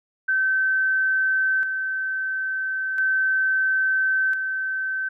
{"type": "tone with tremolo", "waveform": "sine", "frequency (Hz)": 1540, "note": "G6", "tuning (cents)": -31, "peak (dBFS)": -18, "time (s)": [0.28, 5.09], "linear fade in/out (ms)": 10, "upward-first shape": "square", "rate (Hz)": 0.37, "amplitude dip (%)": 45, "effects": []}